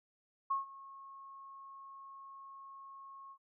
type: tone with ADSR envelope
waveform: sine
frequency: 1090 Hz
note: C#6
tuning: 29 cents flat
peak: -29 dBFS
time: 0.5-3.38 s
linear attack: 11 ms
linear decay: 140 ms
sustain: -20 dB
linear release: 68 ms
effects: none